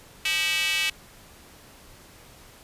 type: tone with high-pass filter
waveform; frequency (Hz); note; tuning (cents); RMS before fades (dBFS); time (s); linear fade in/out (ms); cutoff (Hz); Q
square; 174.7; F3; +1; -25; 0.25-0.9; 5; 2600; 3.7
effects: pink hiss -50 dBFS RMS until 2.63 s + resampled to 32000 Hz